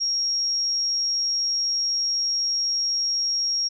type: tone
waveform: sine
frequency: 5588 Hz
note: F8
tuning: in tune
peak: -21 dBFS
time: 0-3.69 s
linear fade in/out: 20 ms
effects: none